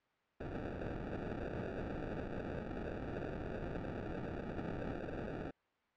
blue noise with sample-and-hold, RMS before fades -42 dBFS, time 0.4-5.51 s, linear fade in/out 10 ms, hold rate 1050 Hz, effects white hiss -75 dBFS RMS until 5.96 s + low-pass 2000 Hz 12 dB/octave

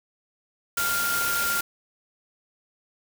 sine tone in noise, 1396.9 Hz, F6, in tune, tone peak -25 dBFS, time 0.77-1.61 s, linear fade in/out 5 ms, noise white, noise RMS -28 dBFS, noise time 0.77-1.61 s, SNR 0 dB, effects none

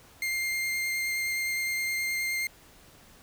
40% pulse tone with vibrato, 2108 Hz, C7, 12 cents sharp, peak -27 dBFS, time 0.22-2.47 s, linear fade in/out 2 ms, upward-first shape triangle, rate 9.6 Hz, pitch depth 11 cents each way, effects pink hiss -55 dBFS RMS until 3.22 s

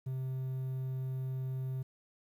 triangle tone, 130.81 Hz, C3, in tune, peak -32 dBFS, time 0.06-1.83 s, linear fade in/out 10 ms, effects 11-bit

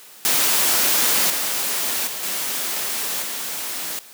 white noise with level steps, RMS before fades -18 / -23 / -29 / -25 / -28 dBFS, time 0.25-3.99 s, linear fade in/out 0 ms, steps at 1.3 / 2.07 / 2.23 / 3.22 s, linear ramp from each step 2 ms, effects white hiss -44 dBFS RMS until 4.13 s + high-pass 200 Hz 12 dB/octave

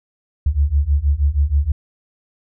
sine beating tone pair, 68.7 / 75 Hz, C#2 / D2, -15 / +37 cents, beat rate 6.3 Hz, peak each -17 / -16 dBFS, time 0.46-1.72 s, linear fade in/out 5 ms, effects none

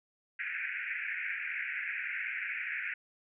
white band-pass noise, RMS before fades -37 dBFS, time 0.39-2.94 s, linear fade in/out 5 ms, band 1500 to 2500 Hz, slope 96 dB/octave, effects none

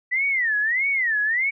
sine tone with vibrato, 1938 Hz, B6, 33 cents flat, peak -19 dBFS, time 0.11-1.51 s, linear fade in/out 20 ms, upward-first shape sine, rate 1.6 Hz, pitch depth 250 cents each way, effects none

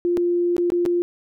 sine tone with dropouts, 349.2 Hz, F4, in tune, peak -17 dBFS, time 0.05-1.02 s, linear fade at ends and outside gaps 0 ms, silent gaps 0.171-0.176 / 0.566-0.581 / 0.702-0.72 / 0.853-0.861 s, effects none

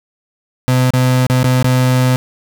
35% pulse tone with dropouts, 127.4 Hz, C3, 46 cents flat, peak -8 dBFS, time 0.68-2.16 s, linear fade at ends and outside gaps 0 ms, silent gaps 0.905-0.936 / 1.267-1.299 / 1.431-1.443 / 1.627-1.644 s, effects none

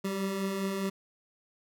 25% pulse beating tone pair, 190 / 194.9 Hz, F#3 / G3, +46 / -10 cents, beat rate 4.9 Hz, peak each -36 / -27 dBFS, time 0.04-0.9 s, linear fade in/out 10 ms, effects none

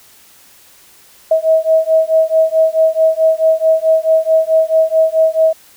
sine beating tone pair, 639 / 643.6 Hz, D#5 / E5, +46 / -42 cents, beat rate 4.6 Hz, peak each -12 dBFS, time 1.31-5.53 s, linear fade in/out 5 ms, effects white hiss -45 dBFS RMS until 5.76 s

